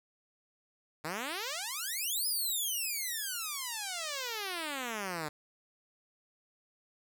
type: exponential two-way sweep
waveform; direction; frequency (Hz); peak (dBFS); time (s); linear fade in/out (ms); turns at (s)
5% pulse; up then down; 146.5 to 5140 to 146.5; -24; 1.04-5.29; 10; 2.27
effects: none